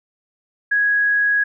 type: tone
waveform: sine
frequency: 1661.2 Hz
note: G#6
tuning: in tune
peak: -14 dBFS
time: 0.71-1.44 s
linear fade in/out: 10 ms
effects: none